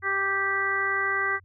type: harmonic tone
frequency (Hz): 392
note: G4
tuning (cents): 0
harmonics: 1 / 2 / 3 / 4 / 5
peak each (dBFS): -34 / -38 / -29 / -28 / -27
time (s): 0.02-1.4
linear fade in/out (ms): 50
effects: added 92 Hz sine -53 dBFS peak until 1.44 s